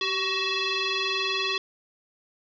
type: tone with frequency modulation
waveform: sine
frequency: 365.3 Hz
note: F#4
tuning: 22 cents flat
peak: -24 dBFS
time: 0.01-1.58 s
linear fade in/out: 2 ms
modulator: 751 Hz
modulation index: 5.4
effects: none